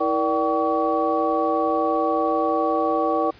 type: tone cluster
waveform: sine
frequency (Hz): 323.8 / 472.5 / 584 / 767 / 1132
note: E4 / A#4 / D5 / G5 / C#6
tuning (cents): -31 / +23 / -10 / -38 / +36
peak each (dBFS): -25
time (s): 0-3.31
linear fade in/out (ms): 10
effects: pink hiss -49 dBFS RMS until 3.39 s + resampled to 11025 Hz